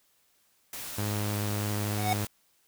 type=noise; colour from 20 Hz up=white; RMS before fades=-39 dBFS; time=0.73-2.27 s; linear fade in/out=2 ms
type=tone; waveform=sawtooth; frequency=103.83 Hz; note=G#2; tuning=in tune; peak=-25 dBFS; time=0.98-2.25 s; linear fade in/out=5 ms
type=tone with exponential growth; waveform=square; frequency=740 Hz; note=F#5; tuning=in tune; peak=-23 dBFS; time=1.84-2.13 s; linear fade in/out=1 ms; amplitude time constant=63 ms
effects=white hiss -68 dBFS RMS until 2.67 s